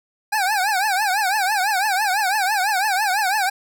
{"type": "tone with vibrato", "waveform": "25% pulse", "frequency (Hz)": 800, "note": "G5", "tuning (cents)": 35, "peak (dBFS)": -14, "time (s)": [0.32, 3.5], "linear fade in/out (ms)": 10, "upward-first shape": "triangle", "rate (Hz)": 6, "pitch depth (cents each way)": 190, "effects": []}